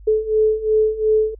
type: beating tone pair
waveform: sine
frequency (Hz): 431.6 / 434.4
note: A4 / A4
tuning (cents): -33 / -22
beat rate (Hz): 2.8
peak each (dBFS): -19 / -16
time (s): 0.07-1.35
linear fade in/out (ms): 10
effects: added 50 Hz sine -38 dBFS peak until 1.39 s